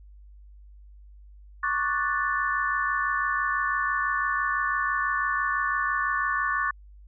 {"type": "chord", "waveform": "sine", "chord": "D major seventh", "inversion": "third", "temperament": "equal", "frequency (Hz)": [1108.7, 1174.7, 1480, 1760], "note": ["C#6", "D6", "F#6", "A6"], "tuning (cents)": [0, 0, 0, 0], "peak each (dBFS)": [-28, -31, -30, -28], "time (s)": [1.63, 6.71], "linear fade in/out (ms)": 5, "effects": ["added 50 Hz sine -46 dBFS peak until 7.07 s"]}